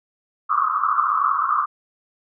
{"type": "band-pass noise", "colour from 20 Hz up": "pink", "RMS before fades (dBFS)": -20, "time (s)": [0.49, 1.66], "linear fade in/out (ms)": 20, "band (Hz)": [1100, 1300], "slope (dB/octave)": 96, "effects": []}